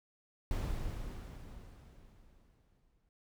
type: noise with exponential decay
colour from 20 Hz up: brown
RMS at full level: -34 dBFS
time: 0.51-3.09 s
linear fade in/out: 1 ms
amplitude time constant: 560 ms
effects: none